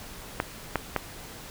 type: clicks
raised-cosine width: 0.5 ms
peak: -9 dBFS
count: 3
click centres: 0.401 / 0.757 / 0.963 s
effects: pink hiss -43 dBFS RMS until 1.5 s